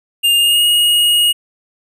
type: tone with pitch glide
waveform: square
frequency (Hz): 2810 to 2876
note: F7 to F#7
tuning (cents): +10 to -50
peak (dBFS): -10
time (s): 0.23-1.33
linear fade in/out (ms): 20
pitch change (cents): +40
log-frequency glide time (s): 0.35-0.65
effects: none